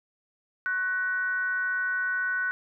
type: tone with frequency modulation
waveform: sine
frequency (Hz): 1493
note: F#6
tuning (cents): +15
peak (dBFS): -25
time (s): 0.66-2.51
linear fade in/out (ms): 0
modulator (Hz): 398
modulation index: 0.4
effects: none